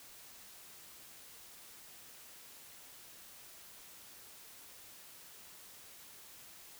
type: silence
effects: white hiss -55 dBFS RMS until 6.79 s